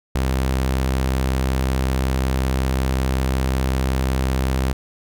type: tone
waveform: sawtooth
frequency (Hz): 65.41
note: C2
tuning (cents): 0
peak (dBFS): -14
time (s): 0.15-4.73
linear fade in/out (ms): 5
effects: none